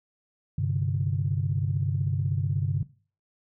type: chord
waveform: sine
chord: G suspended fourth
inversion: none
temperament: equal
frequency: 98 / 130.81 / 146.83 Hz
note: G2 / C3 / D3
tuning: 0 / 0 / 0 cents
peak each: -27 / -28 / -28 dBFS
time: 0.58-2.83 s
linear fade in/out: 5 ms
effects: noise-tail reverb RT60 0.4 s tail -19 dB re dry + tanh soft clip ceiling -14 dBFS